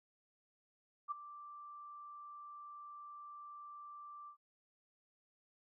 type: tone with ADSR envelope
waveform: sine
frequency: 1174.7 Hz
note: D6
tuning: in tune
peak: -34 dBFS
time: 1.08-4.37 s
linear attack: 34 ms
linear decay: 12 ms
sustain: -15 dB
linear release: 90 ms
effects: none